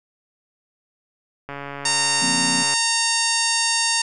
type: click train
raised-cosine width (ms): 0.5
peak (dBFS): -17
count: 177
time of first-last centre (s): 1.49-2.738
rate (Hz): 141
type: harmonic tone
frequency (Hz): 920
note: A#5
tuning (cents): -23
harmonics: 1 / 2 / 3 / 4 / 5 / 6 / 7 / 8 / 9 / 10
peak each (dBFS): -27 / -27 / -27 / -30 / -24 / -27 / -27 / -30 / -30 / -28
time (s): 1.85-4.02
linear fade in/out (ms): 5
type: chord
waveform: sine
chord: F suspended fourth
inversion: none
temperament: just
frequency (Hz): 174.61 / 232.8 / 261.9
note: F3 / Bb3 / C4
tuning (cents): 0 / -2 / +2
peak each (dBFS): -31 / -30 / -27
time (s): 2.21-2.63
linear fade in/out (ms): 10
effects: none